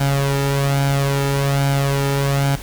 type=tone with flanger; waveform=sawtooth; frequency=139 Hz; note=C#3; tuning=5 cents sharp; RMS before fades=-18 dBFS; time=0-2.56 s; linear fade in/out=10 ms; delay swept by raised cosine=1.3 to 2.25 ms; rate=1.2 Hz; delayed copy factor=+0.6; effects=added 50 Hz sine -33 dBFS peak until 2.62 s + pink hiss -35 dBFS RMS until 2.62 s

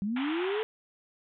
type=linear sweep; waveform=sine; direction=up; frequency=190 to 447 Hz; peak=-28 dBFS; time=0.02-0.63 s; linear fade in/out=0 ms
type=band-pass noise; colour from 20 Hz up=pink; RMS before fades=-38 dBFS; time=0.16-0.63 s; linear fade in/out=5 ms; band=720 to 3500 Hz; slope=96 dB/octave
effects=none

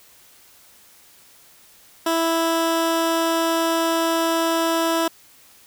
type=tone; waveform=15% pulse; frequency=329.6 Hz; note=E4; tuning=in tune; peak=-12 dBFS; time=2.06-5.08 s; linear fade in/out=5 ms; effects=white hiss -51 dBFS RMS until 5.66 s

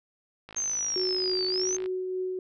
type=click train; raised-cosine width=0.3 ms; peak=-27 dBFS; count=74; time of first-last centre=0.49-1.86 s; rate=53.3 Hz
type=linear two-way sweep; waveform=sine; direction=down then up; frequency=6390 to 4482 to 6390 Hz; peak=-27 dBFS; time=0.56-1.77 s; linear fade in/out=10 ms; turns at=1.47 s
type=tone with tremolo; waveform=sine; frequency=370.7 Hz; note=F#4; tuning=3 cents sharp; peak=-27 dBFS; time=0.96-2.39 s; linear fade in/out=2 ms; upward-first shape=triangle; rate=3.4 Hz; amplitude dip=30%
effects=none

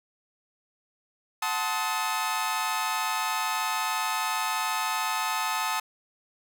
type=chord; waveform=sawtooth; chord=F# diminished seventh; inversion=none; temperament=equal with one note detuned; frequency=740 / 880 / 1046.5 / 1268.5 Hz; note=F#5 / A5 / C6 / Eb6; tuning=0 / 0 / 0 / +33 cents; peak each=-32 / -26 / -31 / -27 dBFS; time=1.42-5.8 s; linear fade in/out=5 ms; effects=none

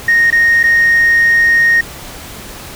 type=tone with dropouts; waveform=sine; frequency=1859 Hz; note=A#6; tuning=5 cents flat; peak=-5 dBFS; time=0.08-1.81 s; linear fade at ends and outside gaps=5 ms; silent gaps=0.304-0.325 / 0.631-0.638 s; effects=tanh soft clip ceiling -4 dBFS + pink hiss -30 dBFS RMS until 2.75 s

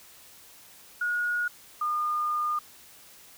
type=tone pair in turn; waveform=sine; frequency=1445 / 1215.1 Hz; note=F#6 / D#6; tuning=-41 / -41 cents; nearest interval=minor third; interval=300 cents; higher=first; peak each=-25 dBFS; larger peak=neither; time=1.01-1.48 / 1.81-2.59 s; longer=second; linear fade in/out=5 ms; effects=white hiss -52 dBFS RMS until 3.37 s

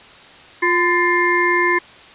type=harmonic tone with a mistuned harmonic; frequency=352.6 Hz; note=F4; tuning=17 cents sharp; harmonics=1 / 3 / 5 / 6; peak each=-19 / -19 / -19 / -19 dBFS; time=0.62-1.79 s; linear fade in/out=10 ms; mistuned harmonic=3; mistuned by=-60 cents; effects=white hiss -42 dBFS RMS until 2.14 s + resampled to 8000 Hz

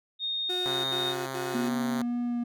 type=tone; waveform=sine; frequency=3694 Hz; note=A#7; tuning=16 cents flat; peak=-28 dBFS; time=0.19-1.15 s; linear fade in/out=50 ms
type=tone bursts; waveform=35% pulse; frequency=362.5 Hz; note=F#4; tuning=35 cents flat; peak=-31 dBFS; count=3; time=0.49-1.69 s; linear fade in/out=10 ms; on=350 ms; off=75 ms
type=tone with pitch glide; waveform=5% pulse; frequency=133.2 to 132.28 Hz; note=C3 to C3; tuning=+31 to +19 cents; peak=-22 dBFS; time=0.66-2.02 s; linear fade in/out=0 ms; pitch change=-12 cents; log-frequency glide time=1.26-1.77 s
type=tone with vibrato; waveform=triangle; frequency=240 Hz; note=B3; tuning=49 cents flat; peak=-25 dBFS; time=1.54-2.44 s; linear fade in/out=10 ms; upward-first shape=sine; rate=1.9 Hz; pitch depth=12 cents each way
effects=none

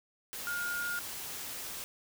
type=tone in noise; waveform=sine; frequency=1422 Hz; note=F6; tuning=31 cents sharp; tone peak=-33 dBFS; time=0.47-0.99 s; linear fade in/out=0 ms; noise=white; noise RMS=-41 dBFS; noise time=0.33-1.84 s; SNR=+5 dB; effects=none

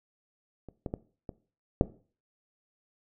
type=clicks; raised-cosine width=2 ms; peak=-30 / -20 / -19 / -25 / -6 dBFS; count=5; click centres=0.687 / 0.862 / 0.939 / 1.292 / 1.811 s; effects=noise-tail reverb RT60 0.4 s tail -18 dB re dry

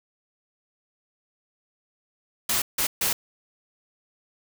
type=noise bursts at uneven times; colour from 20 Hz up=white; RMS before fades=-24 dBFS; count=3; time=2.49-2.62 / 2.78-2.87 / 3.01-3.13 s; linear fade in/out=5 ms; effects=none

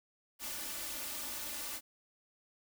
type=noise with comb filter; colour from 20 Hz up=white; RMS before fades=-41 dBFS; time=0.39-1.81 s; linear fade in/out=50 ms; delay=3.4 ms; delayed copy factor=+0.9; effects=none

